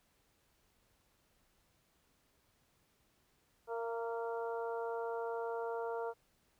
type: harmonic tone with a mistuned harmonic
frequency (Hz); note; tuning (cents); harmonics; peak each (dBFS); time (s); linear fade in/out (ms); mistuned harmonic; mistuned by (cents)
231.2; A#3; -14; 2 / 3 / 4 / 5 / 6; -38 / -44 / -44 / -52 / -49; 3.67-6.14; 50; 3; -22
effects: pink hiss -74 dBFS RMS until 6.59 s